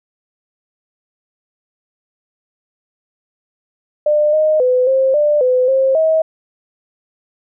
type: tone with pitch steps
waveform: sine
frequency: 599 / 619 / 504 / 530 / 594 / 506 / 532 / 638 Hz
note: D5 / D#5 / B4 / C5 / D5 / B4 / C5 / D#5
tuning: +34 / -9 / +35 / +22 / +20 / +42 / +29 / +43 cents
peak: -10 dBFS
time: 4.06-6.22 s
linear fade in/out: 5 ms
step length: 270 ms
effects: none